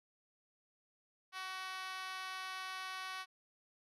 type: tone with high-pass filter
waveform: 5% pulse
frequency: 375.7 Hz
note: F#4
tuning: 26 cents sharp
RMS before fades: -44 dBFS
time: 1.32-3.26 s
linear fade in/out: 50 ms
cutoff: 1000 Hz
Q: 2.3
effects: low-pass 9000 Hz 12 dB/octave

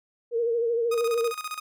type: tone with vibrato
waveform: sine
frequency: 466.2 Hz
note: A#4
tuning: in tune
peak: -22 dBFS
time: 0.31-1.33 s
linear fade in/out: 50 ms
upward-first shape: sine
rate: 13 Hz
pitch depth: 48 cents each way
type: tone with tremolo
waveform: sawtooth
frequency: 1244.5 Hz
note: D#6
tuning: in tune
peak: -26 dBFS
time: 0.91-1.6 s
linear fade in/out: 10 ms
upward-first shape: square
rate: 15 Hz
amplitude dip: 75%
effects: none

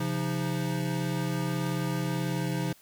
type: tone cluster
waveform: square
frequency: 134.7 / 173.1 / 312.9 Hz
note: C#3 / F3 / D#4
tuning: -49 / -15 / +10 cents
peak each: -32 / -32 / -36 dBFS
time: 0-2.73 s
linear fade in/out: 5 ms
effects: white hiss -58 dBFS RMS until 2.81 s

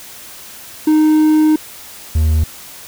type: tone pair in turn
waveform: triangle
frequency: 309.2 / 78.24 Hz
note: D#4 / D#2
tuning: -11 / +10 cents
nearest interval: 2 octaves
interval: 2379 cents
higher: first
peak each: -6 / -8 dBFS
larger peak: first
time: 0.87-1.56 / 2.15-2.44 s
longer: first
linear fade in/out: 5 ms
effects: white hiss -35 dBFS RMS until 2.87 s

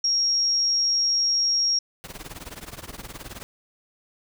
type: tone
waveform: sine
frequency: 5588 Hz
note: F8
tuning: in tune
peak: -19 dBFS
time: 0.04-1.79 s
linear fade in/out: 5 ms
type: noise with tremolo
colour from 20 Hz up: pink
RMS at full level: -35 dBFS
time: 2.04-3.43 s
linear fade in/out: 0 ms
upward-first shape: triangle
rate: 19 Hz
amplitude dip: 95%
effects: none

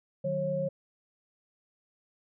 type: tone cluster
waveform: sine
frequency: 152.9 / 185.7 / 544 Hz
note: D#3 / F#3 / C#5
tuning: -30 / +7 / -33 cents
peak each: -35 / -37 / -29 dBFS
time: 0.24-0.69 s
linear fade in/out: 10 ms
effects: none

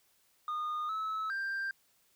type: tone with pitch steps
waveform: sine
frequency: 1225 / 1298 / 1582 Hz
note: D#6 / E6 / G6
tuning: -27 / -27 / +15 cents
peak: -30 dBFS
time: 0.48-1.71 s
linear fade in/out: 2 ms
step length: 410 ms
effects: tanh soft clip ceiling -32 dBFS + white hiss -70 dBFS RMS until 2.15 s

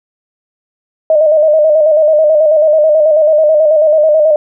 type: tone with vibrato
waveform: sine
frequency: 617 Hz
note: D#5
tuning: 15 cents flat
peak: -5 dBFS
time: 1.1-4.36 s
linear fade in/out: 2 ms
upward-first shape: square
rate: 9.2 Hz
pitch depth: 50 cents each way
effects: none

